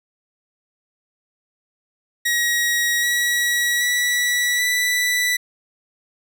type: tone with pitch steps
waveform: sawtooth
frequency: 1900 / 1924.3 / 1948.9 / 1973.8 Hz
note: A#6 / B6 / B6 / B6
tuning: +33 / -45 / -23 / -2 cents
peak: -14 dBFS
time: 2.25-5.37 s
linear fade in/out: 10 ms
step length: 780 ms
effects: none